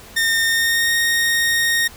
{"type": "tone with pitch glide", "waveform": "sawtooth", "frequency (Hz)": [1824, 1857], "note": ["A#6", "A#6"], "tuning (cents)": [-38, -7], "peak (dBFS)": -12, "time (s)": [0.16, 1.88], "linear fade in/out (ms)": 10, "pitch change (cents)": 31, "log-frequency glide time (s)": [0.43, 0.94], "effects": ["pink hiss -41 dBFS RMS until 1.96 s"]}